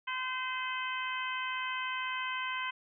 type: harmonic tone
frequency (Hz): 514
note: C5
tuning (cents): -31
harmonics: 2 / 3 / 4 / 5 / 6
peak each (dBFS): -37 / -39 / -40 / -41 / -42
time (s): 0.07-2.71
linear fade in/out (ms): 10
effects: none